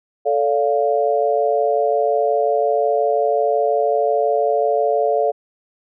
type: chord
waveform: sine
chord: D minor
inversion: second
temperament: equal with one note detuned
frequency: 440 / 572.9 / 698.5 Hz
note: A4 / D5 / F5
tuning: 0 / -43 / 0 cents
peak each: -19 dBFS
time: 0.25-5.32 s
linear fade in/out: 20 ms
effects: none